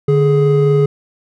triangle tone pair together, 147.5 / 418 Hz, D3 / G#4, +8 / +11 cents, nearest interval octave + tritone, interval 1803 cents, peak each -10 dBFS, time 0.08-0.86 s, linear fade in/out 5 ms, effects none

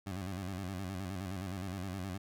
20% pulse tone with vibrato, 94 Hz, F#2, 28 cents sharp, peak -33 dBFS, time 0.06-2.18 s, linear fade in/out 10 ms, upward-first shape square, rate 9.6 Hz, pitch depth 83 cents each way, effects none

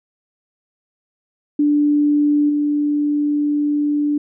sine tone with level steps, 293.7 Hz, D4, in tune, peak -12 / -15 dBFS, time 1.59-4.18 s, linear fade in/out 5 ms, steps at 2.49 s, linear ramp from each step 10 ms, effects none

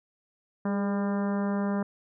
harmonic tone with a mistuned harmonic, 200 Hz, G3, 35 cents sharp, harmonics 1 / 2 / 3 / 4 / 5 / 6 / 7 / 8 / 9, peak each -26 / -36 / -36 / -41 / -40 / -43 / -45 / -46 / -50 dBFS, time 0.65-1.83 s, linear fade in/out 5 ms, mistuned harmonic 2, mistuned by +41 cents, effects none

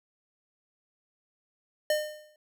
square tone with exponential decay, 607 Hz, D#5, 43 cents flat, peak -22 dBFS, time 1.9-2.36 s, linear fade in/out 2 ms, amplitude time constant 98 ms, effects none

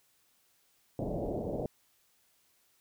white low-pass noise, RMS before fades -35 dBFS, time 0.99-1.66 s, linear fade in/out 2 ms, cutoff 670 Hz, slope 48 dB/octave, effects white hiss -70 dBFS RMS until 2.8 s

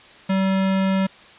square tone, 191.7 Hz, G3, 38 cents flat, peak -18 dBFS, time 0.29-1.07 s, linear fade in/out 10 ms, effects white hiss -46 dBFS RMS until 1.38 s + resampled to 8000 Hz

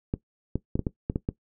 clicks, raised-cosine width 3 ms, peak -13 dBFS, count 8, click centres 0.139 / 0.556 / 0.755 / 0.793 / 0.868 / 1.099 / 1.159 / 1.289 s, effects noise-tail reverb RT60 0.1 s tail -17 dB re dry

